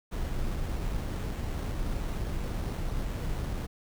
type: noise with sample-and-hold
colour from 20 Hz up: brown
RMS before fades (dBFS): -32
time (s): 0.11-3.67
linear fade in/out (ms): 20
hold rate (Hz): 4900
effects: none